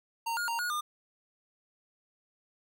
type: tone with pitch steps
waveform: square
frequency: 922 / 1428 / 928 / 1446 / 1208 Hz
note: A#5 / F6 / A#5 / F#6 / D6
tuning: -19 / +38 / -8 / -40 / +48 cents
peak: -31 dBFS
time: 0.26-0.81 s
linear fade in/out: 10 ms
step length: 110 ms
effects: none